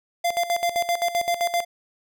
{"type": "tone with tremolo", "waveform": "square", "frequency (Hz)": 692, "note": "F5", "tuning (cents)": -16, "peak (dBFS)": -20, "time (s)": [0.24, 1.65], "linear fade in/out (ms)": 10, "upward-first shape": "square", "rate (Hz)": 7.7, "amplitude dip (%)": 75, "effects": []}